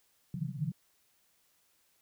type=band-pass noise; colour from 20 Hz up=pink; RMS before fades=-36 dBFS; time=0.34-0.72 s; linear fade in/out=2 ms; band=130 to 180 Hz; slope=96 dB/octave; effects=white hiss -71 dBFS RMS until 2.01 s